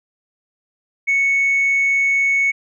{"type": "tone", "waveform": "sine", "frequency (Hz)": 2214, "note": "C#7", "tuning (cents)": -3, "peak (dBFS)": -12, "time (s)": [1.07, 2.52], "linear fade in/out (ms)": 20, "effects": ["tanh soft clip ceiling -11 dBFS"]}